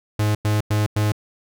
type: tone bursts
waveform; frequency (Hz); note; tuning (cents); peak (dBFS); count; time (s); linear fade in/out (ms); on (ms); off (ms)
45% pulse; 105.6; G#2; +29; -17; 4; 0.19-1.121; 5; 160; 97
effects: none